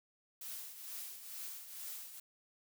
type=noise with tremolo; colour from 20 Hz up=blue; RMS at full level=-44 dBFS; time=0.41-2.2 s; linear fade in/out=5 ms; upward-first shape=triangle; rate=2.2 Hz; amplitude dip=65%; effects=none